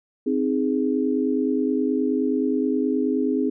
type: chord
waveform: sine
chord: Ab major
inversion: first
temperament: equal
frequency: 261.6 / 311.1 / 415.3 Hz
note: C4 / Eb4 / Ab4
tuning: 0 / 0 / 0 cents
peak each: -22 / -25 / -25 dBFS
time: 0.26-3.5 s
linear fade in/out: 10 ms
effects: none